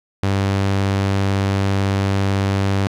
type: tone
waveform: sawtooth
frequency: 98 Hz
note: G2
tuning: in tune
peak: -12 dBFS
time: 0.23-2.87 s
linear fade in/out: 0 ms
effects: low-pass 6000 Hz 12 dB/octave + 9-bit